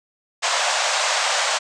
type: band-pass noise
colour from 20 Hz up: pink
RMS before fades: -21 dBFS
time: 0.42-1.59 s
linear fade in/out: 20 ms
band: 580 to 8100 Hz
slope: 48 dB/octave
effects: resampled to 22050 Hz